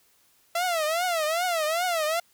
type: tone with vibrato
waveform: sawtooth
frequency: 667 Hz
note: E5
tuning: 20 cents sharp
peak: -20 dBFS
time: 0.55-2.2 s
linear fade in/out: 5 ms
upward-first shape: triangle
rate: 2.5 Hz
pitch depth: 190 cents each way
effects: white hiss -63 dBFS RMS until 2.33 s